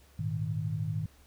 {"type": "chord", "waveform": "sine", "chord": "Ab suspended second", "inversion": "none", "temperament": "equal", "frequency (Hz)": [103.83, 116.54, 155.56], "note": ["Ab2", "Bb2", "Eb3"], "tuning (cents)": [0, 0, 0], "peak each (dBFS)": [-34, -36, -33], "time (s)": [0.19, 1.06], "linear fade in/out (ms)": 5, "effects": ["added 69 Hz sine -59 dBFS peak until 1.26 s", "pink hiss -62 dBFS RMS until 1.26 s"]}